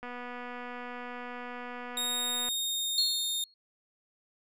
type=click train; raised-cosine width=0.5 ms; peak=-27 dBFS; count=603; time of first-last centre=0.03-2.487 s; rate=245 Hz
type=tone with pitch glide; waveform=sawtooth; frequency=3729 to 3667 Hz; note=A#7 to A#7; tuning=0 to -29 cents; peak=-27 dBFS; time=1.97-3.44 s; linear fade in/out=2 ms; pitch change=-29 cents; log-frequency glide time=2.09-3.21 s
type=tone with exponential decay; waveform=sine; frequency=4300 Hz; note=C8; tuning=47 cents sharp; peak=-22 dBFS; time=2.98-3.54 s; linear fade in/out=2 ms; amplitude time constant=120 ms
effects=none